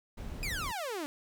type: noise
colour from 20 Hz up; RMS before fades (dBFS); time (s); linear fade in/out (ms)
brown; -40; 0.17-0.72; 10
type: exponential sweep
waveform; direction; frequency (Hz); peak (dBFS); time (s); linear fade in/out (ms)
sawtooth; down; 2522 to 277.3; -31; 0.43-1.06; 0
effects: none